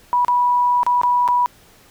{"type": "tone with dropouts", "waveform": "sine", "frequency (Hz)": 978, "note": "B5", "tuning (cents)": -17, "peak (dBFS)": -13, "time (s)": [0.13, 1.46], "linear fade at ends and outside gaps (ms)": 0, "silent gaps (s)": [[0.248, 0.282], [0.832, 0.865], [1.015, 1.034], [1.278, 1.286]], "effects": ["pink hiss -50 dBFS RMS until 1.9 s"]}